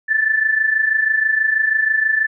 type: tone pair together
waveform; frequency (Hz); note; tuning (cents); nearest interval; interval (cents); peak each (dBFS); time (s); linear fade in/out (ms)
sine; 1733.8 / 1760; A6 / A6; -26 / 0; unison; 26; -20 / -15; 0.08-2.27; 20
effects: none